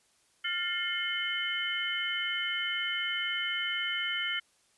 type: tone cluster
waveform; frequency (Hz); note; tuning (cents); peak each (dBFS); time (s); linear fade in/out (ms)
sine; 1401 / 1782 / 2138 / 3038; F6 / A6 / C7 / F#7; +5 / +22 / +37 / +45; -37 / -39 / -34 / -33; 0.44-4.4; 10
effects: white hiss -68 dBFS RMS until 4.77 s + resampled to 24000 Hz